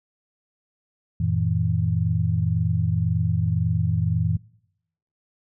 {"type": "tone cluster", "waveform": "sine", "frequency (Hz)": [91.1, 113, 161.2], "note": ["F#2", "A2", "E3"], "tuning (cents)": [-26, 47, -38], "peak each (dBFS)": -24, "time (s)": [1.2, 4.37], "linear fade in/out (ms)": 5, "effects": ["noise-tail reverb RT60 0.8 s tail -23 dB re dry"]}